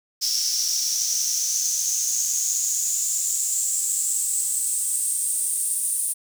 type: noise with high-pass filter sweep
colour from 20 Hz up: pink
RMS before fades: -24 dBFS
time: 0.21-6.14 s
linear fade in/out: 20 ms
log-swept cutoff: 5400 to 9400 Hz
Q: 8.4
effects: none